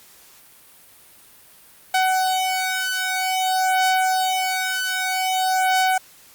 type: beating tone pair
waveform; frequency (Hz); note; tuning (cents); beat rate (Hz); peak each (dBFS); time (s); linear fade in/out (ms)
sawtooth; 750 / 750.52; F#5 / F#5; +23 / +24; 0.52; -18; 1.94-5.98; 5
effects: white hiss -49 dBFS RMS until 6.34 s + Opus 48 kbps